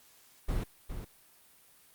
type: noise with echo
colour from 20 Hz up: brown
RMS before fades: -31 dBFS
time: 0.48-0.64 s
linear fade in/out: 10 ms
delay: 410 ms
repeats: 1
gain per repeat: -8 dB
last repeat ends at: 1.05 s
effects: white hiss -61 dBFS RMS until 1.94 s + Opus 48 kbps